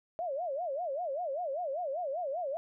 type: tone with vibrato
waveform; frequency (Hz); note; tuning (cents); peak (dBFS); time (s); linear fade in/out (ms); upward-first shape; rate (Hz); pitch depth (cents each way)
sine; 622.3; D#5; 0; -32; 0.19-2.57; 0; sine; 5.1; 270
effects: none